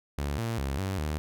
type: tone with pitch steps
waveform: sawtooth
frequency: 71.4 / 115 / 68.3 / 96.1 / 75.8 Hz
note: D2 / A#2 / C#2 / G2 / D#2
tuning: -48 / -23 / -25 / -34 / -45 cents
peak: -25 dBFS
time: 0.18-1.18 s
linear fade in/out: 0 ms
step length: 200 ms
effects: none